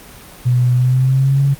sine tone with pitch glide, 123.9 to 139.07 Hz, B2 to C#3, +6 to +6 cents, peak -10 dBFS, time 0.45-1.55 s, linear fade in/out 20 ms, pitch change +200 cents, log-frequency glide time 0.73-1.43 s, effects pink hiss -38 dBFS RMS until 1.59 s + Opus 24 kbps

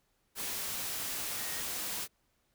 sine tone in noise, 1870 Hz, A#6, 5 cents sharp, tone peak -47 dBFS, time 1.35-1.64 s, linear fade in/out 50 ms, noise white, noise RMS -37 dBFS, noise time 0.35-2.08 s, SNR -13 dB, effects pink hiss -75 dBFS RMS until 2.54 s

